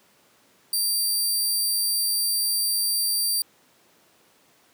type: tone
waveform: 15% pulse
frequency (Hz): 4699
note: D8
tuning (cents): 0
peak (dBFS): -15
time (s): 0.73-3.42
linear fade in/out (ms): 2
effects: pink hiss -59 dBFS RMS until 4.73 s + high-pass 200 Hz 12 dB/octave